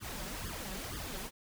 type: noise with flanger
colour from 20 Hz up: pink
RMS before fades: -41 dBFS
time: 0-1.31 s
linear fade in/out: 50 ms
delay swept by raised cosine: 0.6 to 5.4 ms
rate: 2.1 Hz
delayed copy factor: +0.9
effects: none